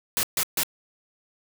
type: noise bursts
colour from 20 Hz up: white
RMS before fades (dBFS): -24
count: 3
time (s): 0.17-0.633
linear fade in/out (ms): 0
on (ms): 61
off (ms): 140
effects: none